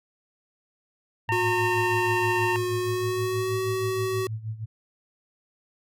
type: tone with tremolo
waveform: sine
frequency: 110 Hz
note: A2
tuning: in tune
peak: -27 dBFS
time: 1.28-4.66 s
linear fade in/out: 20 ms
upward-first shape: sine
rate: 6.3 Hz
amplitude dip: 80%
type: harmonic tone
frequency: 912 Hz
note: A#5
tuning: 38 cents flat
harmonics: 1 / 2 / 3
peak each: -26 / -29 / -31 dBFS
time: 1.29-2.56 s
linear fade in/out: 0 ms
type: tone with pitch glide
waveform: square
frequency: 361.7 to 377.3 Hz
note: F#4 to F#4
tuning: -39 to +34 cents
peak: -26 dBFS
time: 1.32-4.27 s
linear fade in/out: 2 ms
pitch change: +73 cents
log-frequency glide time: 2.76-3.58 s
effects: none